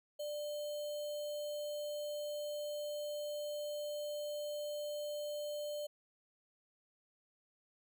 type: tone with sample-and-hold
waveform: sine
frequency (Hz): 592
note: D5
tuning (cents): +14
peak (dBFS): -38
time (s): 0.19-5.87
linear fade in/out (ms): 10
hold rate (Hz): 3675
effects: none